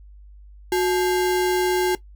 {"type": "tone with sample-and-hold", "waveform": "sine", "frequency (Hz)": 364.5, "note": "F#4", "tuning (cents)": -26, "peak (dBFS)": -17, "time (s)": [0.72, 1.95], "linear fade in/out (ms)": 2, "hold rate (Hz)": 1225, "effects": ["noise-tail reverb RT60 0.1 s tail -17 dB re dry", "added 50 Hz sine -42 dBFS peak until 2.15 s"]}